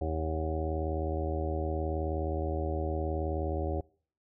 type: harmonic tone with a mistuned harmonic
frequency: 79.2 Hz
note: D#2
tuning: 31 cents sharp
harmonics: 1 / 2 / 3 / 4 / 5 / 6 / 7 / 8 / 9 / 10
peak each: -32 / -43 / -46 / -38 / -38 / -49 / -38 / -50 / -40 / -50 dBFS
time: 0.01-3.81 s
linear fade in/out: 5 ms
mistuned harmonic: 9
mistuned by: +31 cents
effects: noise-tail reverb RT60 0.5 s tail -24 dB re dry